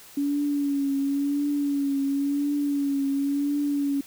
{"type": "tone with vibrato", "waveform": "sine", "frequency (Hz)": 282.5, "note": "C#4", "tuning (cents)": 33, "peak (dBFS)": -22, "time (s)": [0.17, 4.01], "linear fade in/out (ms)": 5, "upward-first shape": "triangle", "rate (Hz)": 0.95, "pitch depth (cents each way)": 48, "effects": ["white hiss -48 dBFS RMS until 4.06 s"]}